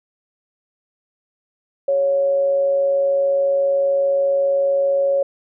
sine tone with amplitude modulation, 554.4 Hz, C#5, in tune, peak -13 dBFS, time 1.88-5.23 s, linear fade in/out 5 ms, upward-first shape sine, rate 155 Hz, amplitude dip 30%, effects none

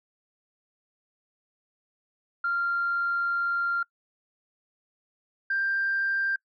sine tone pair in turn, 1389 / 1583.1 Hz, F6 / G6, -10 / +17 cents, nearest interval major second, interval 227 cents, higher second, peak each -23 dBFS, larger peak neither, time 2.44-3.83 / 5.5-6.36 s, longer first, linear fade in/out 5 ms, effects noise-tail reverb RT60 0.1 s tail -24 dB re dry + tanh soft clip ceiling -19 dBFS

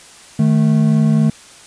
triangle tone pair together, 154.5 / 218.5 Hz, D#3 / A3, -12 / -12 cents, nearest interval tritone, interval 600 cents, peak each -11 dBFS, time 0.39-1.3 s, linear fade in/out 5 ms, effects white hiss -41 dBFS RMS until 1.66 s + resampled to 22050 Hz

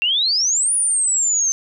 sine exponential two-way sweep, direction up then down, 2685 to 9820 to 6190 Hz, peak -15 dBFS, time 0.02-1.52 s, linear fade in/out 0 ms, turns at 0.74 s, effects none

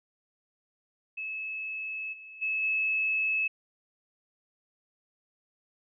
sine tone with level steps, 2595 Hz, E7, 28 cents flat, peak -33 / -44 / -27 / -25 dBFS, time 1.17-3.48 s, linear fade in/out 10 ms, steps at 2.12 / 2.41 / 2.62 s, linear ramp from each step 20 ms, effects none

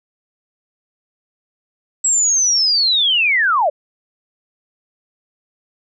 sine linear sweep, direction down, 7770 to 539 Hz, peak -12 dBFS, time 2.04-3.7 s, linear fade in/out 10 ms, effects none

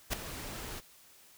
pink noise with ADSR envelope, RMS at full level -29 dBFS, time 0.1-0.81 s, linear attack 32 ms, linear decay 4 ms, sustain -13 dB, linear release 26 ms, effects white hiss -59 dBFS RMS until 1.37 s

